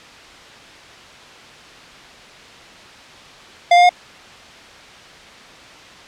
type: tone with pitch steps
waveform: square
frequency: 698.5 / 707 / 715.7 Hz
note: F5 / F5 / F5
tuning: 0 / +21 / +42 cents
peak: -8 dBFS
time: 3.71-3.893 s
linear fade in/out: 5 ms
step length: 61 ms
effects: white hiss -40 dBFS RMS until 6.07 s + low-pass 4000 Hz 12 dB/octave